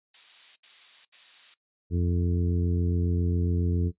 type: noise bursts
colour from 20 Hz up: violet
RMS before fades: -36 dBFS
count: 3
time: 0.14-1.542 s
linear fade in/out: 5 ms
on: 420 ms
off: 71 ms
type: harmonic tone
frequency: 87.31 Hz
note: F2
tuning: in tune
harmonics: 1 / 2 / 3 / 4 / 5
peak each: -24 / -30 / -34 / -36 / -38 dBFS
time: 1.9-3.92 s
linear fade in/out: 50 ms
effects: noise-tail reverb RT60 0.1 s tail -17 dB re dry + resampled to 8000 Hz